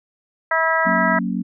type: harmonic tone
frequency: 324.4 Hz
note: E4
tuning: 28 cents flat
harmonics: 2 / 3 / 4 / 5 / 6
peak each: -22 / -22 / -22 / -22 / -22 dBFS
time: 0.51-1.19 s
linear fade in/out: 5 ms
type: chord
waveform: sine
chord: F# major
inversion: none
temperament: equal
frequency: 185 / 233.1 / 277.2 Hz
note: F#3 / A#3 / C#4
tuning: 0 / 0 / 0 cents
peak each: -23 / -24 / -28 dBFS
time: 0.85-1.43 s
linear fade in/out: 20 ms
effects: none